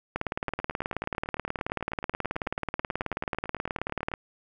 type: two click trains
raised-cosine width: 0.5 ms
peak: -13 / -24 dBFS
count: 75 / 34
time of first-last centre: 0.16-4.138 / 0.49-4.116 s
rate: 18.6 / 9.1 Hz
effects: none